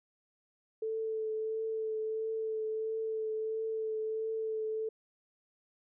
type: tone with vibrato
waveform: sine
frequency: 440 Hz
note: A4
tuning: in tune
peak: -32 dBFS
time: 0.82-4.89 s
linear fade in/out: 5 ms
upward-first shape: triangle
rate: 1.5 Hz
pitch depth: 18 cents each way
effects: none